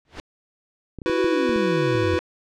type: noise with exponential growth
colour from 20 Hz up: pink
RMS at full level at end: -30 dBFS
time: 0.05-0.2 s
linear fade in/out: 1 ms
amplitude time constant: 31 ms
type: clicks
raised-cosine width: 3 ms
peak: -22 dBFS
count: 9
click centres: 0.987 / 1.018 / 1.097 / 1.244 / 1.494 / 1.561 / 1.952 / 2.039 / 2.137 s
type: chord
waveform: square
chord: E suspended second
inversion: none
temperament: equal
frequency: 329.6 / 370 / 493.9 Hz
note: E4 / F#4 / B4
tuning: 0 / 0 / 0 cents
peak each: -25 dBFS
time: 1.06-2.19 s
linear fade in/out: 0 ms
type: exponential sweep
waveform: sine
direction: down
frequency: 408.8 to 82.41 Hz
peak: -24 dBFS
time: 1.16-2.19 s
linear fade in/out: 50 ms
effects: low-pass 4000 Hz 12 dB/octave